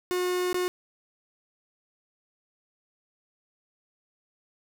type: tone with dropouts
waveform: 45% pulse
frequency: 361.5 Hz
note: F#4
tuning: 40 cents flat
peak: -25 dBFS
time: 0.11-0.68 s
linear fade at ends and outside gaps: 0 ms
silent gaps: 0.529-0.544 s
effects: none